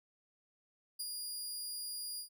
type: tone with ADSR envelope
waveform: 20% pulse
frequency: 4846 Hz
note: D#8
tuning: 47 cents flat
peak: -31 dBFS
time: 0.99-2.29 s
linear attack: 12 ms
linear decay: 43 ms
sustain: -3 dB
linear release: 100 ms
effects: none